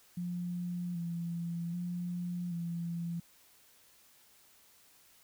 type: tone with vibrato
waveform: sine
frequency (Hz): 173.1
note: F3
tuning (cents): -15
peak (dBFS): -34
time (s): 0.17-3.2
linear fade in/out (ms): 5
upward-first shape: square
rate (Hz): 0.64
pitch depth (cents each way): 32
effects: white hiss -63 dBFS RMS until 5.23 s